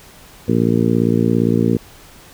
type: harmonic tone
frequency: 57.5 Hz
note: A#1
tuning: 23 cents flat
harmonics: 2 / 3 / 4 / 5 / 6 / 7 / 8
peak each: -20 / -19 / -17 / -21 / -22 / -23 / -24 dBFS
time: 0.48-1.77 s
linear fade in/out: 5 ms
effects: pink hiss -43 dBFS RMS until 2.33 s